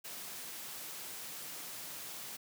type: high-pass noise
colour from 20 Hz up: white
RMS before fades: -45 dBFS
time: 0.04-2.37 s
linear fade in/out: 10 ms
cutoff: 110 Hz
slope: 48 dB/octave
effects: none